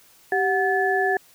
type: tone cluster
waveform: sine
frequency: 388.9 / 736 / 1731 Hz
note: G4 / F#5 / A6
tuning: -14 / -9 / -29 cents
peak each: -23 dBFS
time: 0.32-1.17 s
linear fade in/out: 2 ms
effects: white hiss -54 dBFS RMS until 1.34 s